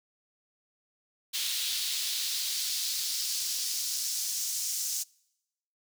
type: noise with high-pass filter sweep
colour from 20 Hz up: pink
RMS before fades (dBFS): -32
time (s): 1.33-5.04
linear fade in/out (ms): 20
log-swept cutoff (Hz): 3500 to 6300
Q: 2
effects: noise-tail reverb RT60 0.9 s tail -26 dB re dry